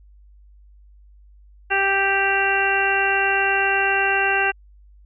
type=harmonic tone; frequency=392 Hz; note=G4; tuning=in tune; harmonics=1 / 2 / 3 / 4 / 5 / 6 / 7; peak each=-26 / -23 / -31 / -21 / -27 / -31 / -23 dBFS; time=1.7-4.52 s; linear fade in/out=20 ms; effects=added 50 Hz sine -46 dBFS peak until 5.05 s